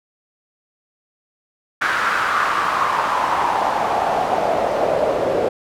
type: noise with band-pass filter sweep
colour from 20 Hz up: pink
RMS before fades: -19 dBFS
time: 1.81-5.49 s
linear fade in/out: 10 ms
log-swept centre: 1500 to 510 Hz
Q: 3.7
effects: none